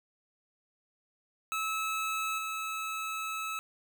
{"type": "tone with level steps", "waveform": "25% pulse", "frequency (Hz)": 1300, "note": "E6", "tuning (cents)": -24, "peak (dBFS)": [-27, -30], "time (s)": [1.52, 3.59], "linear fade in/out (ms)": 0, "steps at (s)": 2.38, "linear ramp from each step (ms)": 5, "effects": []}